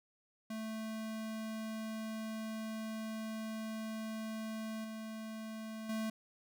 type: tone with level steps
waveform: square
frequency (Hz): 220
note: A3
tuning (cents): 0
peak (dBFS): -40 / -43 / -36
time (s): 0.5-6.1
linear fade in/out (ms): 5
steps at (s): 4.84 / 5.89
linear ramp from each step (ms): 5
effects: none

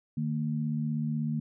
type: tone pair together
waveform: sine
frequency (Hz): 152.13 / 228.4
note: D#3 / A#3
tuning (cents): -39 / -35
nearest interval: perfect fifth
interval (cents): 704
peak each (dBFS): -30 / -31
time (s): 0.17-1.4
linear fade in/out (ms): 5
effects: none

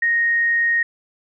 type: tone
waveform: sine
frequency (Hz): 1864.7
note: A#6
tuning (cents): 0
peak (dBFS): -15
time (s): 0.02-0.83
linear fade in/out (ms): 5
effects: none

